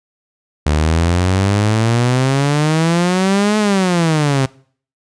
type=exponential two-way sweep; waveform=sawtooth; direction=up then down; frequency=73.42 to 215.1 to 130.4 Hz; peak=-8 dBFS; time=0.66-4.46 s; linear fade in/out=5 ms; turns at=3.58 s; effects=noise-tail reverb RT60 0.5 s tail -22 dB re dry + resampled to 22050 Hz